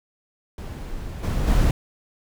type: noise with level steps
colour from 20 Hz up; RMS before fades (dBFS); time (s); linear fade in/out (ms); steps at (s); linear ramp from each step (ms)
brown; -32 / -23 / -18; 0.58-1.71; 2; 1.23 / 1.47; 10
effects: none